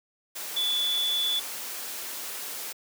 sine tone in noise, 3454 Hz, A7, 33 cents flat, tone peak -24 dBFS, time 0.56-1.4 s, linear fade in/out 10 ms, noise white, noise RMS -36 dBFS, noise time 0.35-2.73 s, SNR +9 dB, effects high-pass 300 Hz 12 dB/octave

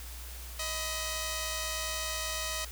5% pulse tone pair together, 630 / 999.7 Hz, D#5 / B5, +21 / +21 cents, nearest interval minor sixth, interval 800 cents, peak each -23 / -27 dBFS, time 0.59-2.65 s, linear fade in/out 5 ms, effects added 60 Hz sine -42 dBFS peak until 2.71 s + white hiss -47 dBFS RMS until 2.71 s

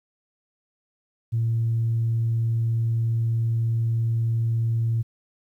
sine tone, 114.6 Hz, A#2, 29 cents flat, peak -19 dBFS, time 1.32-5.03 s, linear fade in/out 20 ms, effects tanh soft clip ceiling -16 dBFS + 10-bit

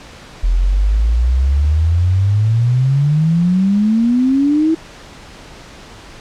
sine exponential sweep, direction up, 41 to 327.5 Hz, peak -10 dBFS, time 0.43-4.75 s, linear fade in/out 10 ms, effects pink hiss -37 dBFS RMS until 6.2 s + low-pass 6000 Hz 12 dB/octave

